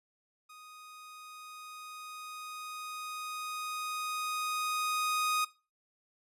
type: tone with level ramp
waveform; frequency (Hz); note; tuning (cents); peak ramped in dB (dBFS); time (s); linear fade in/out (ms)
sawtooth; 1244.5; D#6; 0; -47 to -24; 0.49-5.45; 10
effects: noise-tail reverb RT60 0.3 s tail -19 dB re dry + resampled to 32000 Hz